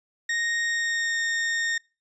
40% pulse tone with pitch glide, 1861 to 1841.8 Hz, A#6 to A#6, -3 to -21 cents, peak -23 dBFS, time 0.29-1.78 s, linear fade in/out 5 ms, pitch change -18 cents, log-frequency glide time 0.64-1.19 s, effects noise-tail reverb RT60 0.3 s tail -25 dB re dry + resampled to 22050 Hz

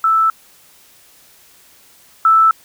sine tone pair in turn, 1318.5 / 1318.5 Hz, E6 / E6, 0 / 0 cents, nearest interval unison, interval 0 cents, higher neither, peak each -10 / -7 dBFS, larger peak second, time 0.04-0.3 / 2.25-2.51 s, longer neither, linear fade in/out 2 ms, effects white hiss -48 dBFS RMS until 2.64 s

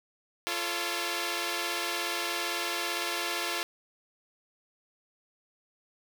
5% pulse chord, F augmented, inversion none, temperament equal with one note detuned, 344.4 / 440 / 554.4 Hz, F4 / A4 / C#5, -24 / 0 / 0 cents, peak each -21 / -24 / -25 dBFS, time 0.47-3.63 s, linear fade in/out 0 ms, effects none

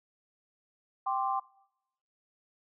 sine chord, G suspended fourth, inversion none, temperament equal, 784 / 1046.5 / 1174.7 Hz, G5 / C6 / D6, 0 / 0 / 0 cents, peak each -31 / -32 / -35 dBFS, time 1.06-1.4 s, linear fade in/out 10 ms, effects noise-tail reverb RT60 0.8 s tail -22 dB re dry

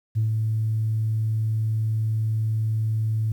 sine tone with ADSR envelope, 110 Hz, A2, in tune, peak -17 dBFS, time 0.15-3.32 s, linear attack 25 ms, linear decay 120 ms, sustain -3 dB, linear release 3 ms, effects tanh soft clip ceiling -15 dBFS + 9-bit

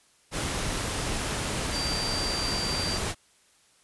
sine tone in noise, 4699 Hz, D8, in tune, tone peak -30 dBFS, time 1.71-3 s, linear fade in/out 50 ms, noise pink, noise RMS -30 dBFS, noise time 0.31-3.15 s, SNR -3 dB, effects white hiss -62 dBFS RMS until 3.83 s + resampled to 24000 Hz

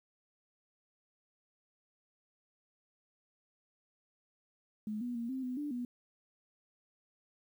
sine tone with pitch steps, 213.2 / 243.8 / 233.7 / 262.4 / 251.5 / 293.4 / 244.4 Hz, G#3 / B3 / A#3 / C4 / B3 / D4 / B3, +46 / -22 / +5 / +5 / +32 / -2 / -18 cents, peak -35 dBFS, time 4.87-5.85 s, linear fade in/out 2 ms, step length 140 ms, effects 11-bit

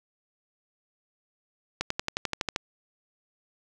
accelerating click train, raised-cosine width 0.2 ms, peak -10 dBFS, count 10, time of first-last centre 1.81-2.561 s, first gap 94 ms, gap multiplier 0.97, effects none

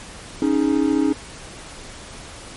triangle chord, C# suspended second, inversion none, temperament just, 277.2 / 311.8 / 415.8 Hz, C#4 / D#4 / G#4, 0 / +4 / +2 cents, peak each -17 / -17 / -23 dBFS, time 0.42-1.13 s, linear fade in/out 2 ms, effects pink hiss -38 dBFS RMS until 2.56 s + MP3 48 kbps

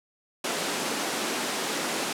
pink high-pass noise, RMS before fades -29 dBFS, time 0.44-2.13 s, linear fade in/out 5 ms, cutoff 220 Hz, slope 24 dB/octave, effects low-pass 10000 Hz 12 dB/octave

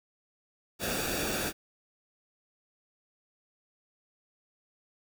pink noise with comb filter, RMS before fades -32 dBFS, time 0.79-1.53 s, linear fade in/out 50 ms, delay 0.97 ms, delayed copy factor -0.65, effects none

